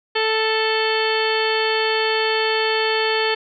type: harmonic tone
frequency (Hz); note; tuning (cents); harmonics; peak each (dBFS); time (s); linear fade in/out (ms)
440; A4; 0; 1 / 2 / 3 / 4 / 5 / 6 / 7 / 8 / 10; -21 / -25 / -30 / -25 / -29 / -28 / -27 / -31 / -29; 0.15-3.35; 10
effects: none